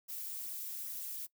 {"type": "noise with flanger", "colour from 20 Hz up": "violet", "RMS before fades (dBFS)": -42, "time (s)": [0.08, 1.27], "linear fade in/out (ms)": 20, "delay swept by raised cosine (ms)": [0.22, 5.62], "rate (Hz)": 2.5, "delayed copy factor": -0.65, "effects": ["noise-tail reverb RT60 0.1 s tail -20 dB re dry"]}